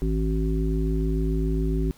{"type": "harmonic tone", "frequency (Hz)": 53.5, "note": "A1", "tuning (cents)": -48, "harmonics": [1, 3, 5, 7], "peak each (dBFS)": [-23, -28, -30, -31], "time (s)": [0.02, 1.91], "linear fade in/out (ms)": 0, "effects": ["pink hiss -54 dBFS RMS until 1.97 s"]}